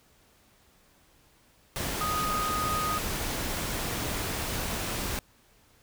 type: tone in noise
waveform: sine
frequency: 1244.5 Hz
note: D#6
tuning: in tune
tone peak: -28 dBFS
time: 2.01-2.98 s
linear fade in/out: 0 ms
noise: pink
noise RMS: -32 dBFS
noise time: 1.76-5.19 s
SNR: +1 dB
effects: pink hiss -62 dBFS RMS until 5.82 s